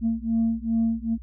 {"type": "beating tone pair", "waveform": "sine", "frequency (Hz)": [226.1, 228.6], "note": ["A3", "A#3"], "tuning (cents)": [47, -34], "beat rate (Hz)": 2.5, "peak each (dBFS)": -23, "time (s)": [0.01, 1.18], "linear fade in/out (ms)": 50, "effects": ["tanh soft clip ceiling -16 dBFS", "added 60 Hz sine -38 dBFS peak until 1.22 s"]}